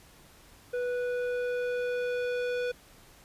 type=tone with low-pass filter sweep; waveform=square; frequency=491.6 Hz; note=B4; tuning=8 cents flat; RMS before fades=-31 dBFS; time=0.73-2.72 s; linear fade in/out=10 ms; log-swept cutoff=1400 to 3500 Hz; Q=0.82; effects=pink hiss -56 dBFS RMS until 3.24 s + resampled to 32000 Hz